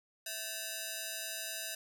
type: ring-modulated tone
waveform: 5% pulse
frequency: 1100 Hz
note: C#6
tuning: 14 cents flat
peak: -23 dBFS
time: 0.26-1.75 s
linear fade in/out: 5 ms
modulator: 444 Hz
effects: none